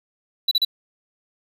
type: tone bursts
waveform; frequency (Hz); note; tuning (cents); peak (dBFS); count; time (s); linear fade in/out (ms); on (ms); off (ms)
triangle; 3951; B7; 0; -14; 3; 0.48-0.649; 5; 33; 35
effects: none